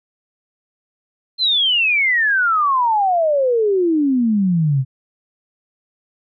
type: exponential sweep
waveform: sine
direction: down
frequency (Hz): 4186 to 127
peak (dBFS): -13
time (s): 1.38-4.85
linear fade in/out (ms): 50
effects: none